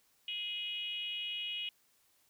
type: tone with frequency modulation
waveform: sine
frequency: 2908 Hz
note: F#7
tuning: 31 cents flat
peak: -36 dBFS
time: 0.28-1.69 s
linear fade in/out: 2 ms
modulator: 405 Hz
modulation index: 0.91
effects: white hiss -71 dBFS RMS until 2.29 s